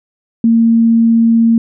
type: tone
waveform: sine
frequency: 229 Hz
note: A#3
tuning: 31 cents flat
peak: -6 dBFS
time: 0.44-1.58 s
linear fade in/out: 2 ms
effects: none